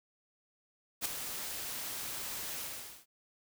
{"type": "noise with ADSR envelope", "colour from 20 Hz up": "white", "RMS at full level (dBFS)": -31, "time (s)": [1.01, 3.06], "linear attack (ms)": 45, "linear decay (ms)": 4, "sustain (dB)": -9, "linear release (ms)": 450, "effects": []}